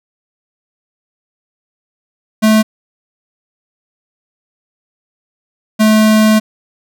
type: tone pair in turn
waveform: square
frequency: 217.3 / 216.4 Hz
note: A3 / A3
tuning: -21 / -29 cents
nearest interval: unison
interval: 8 cents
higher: first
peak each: -7 dBFS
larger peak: neither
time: 2.42-2.63 / 5.79-6.4 s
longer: second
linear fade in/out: 20 ms
effects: none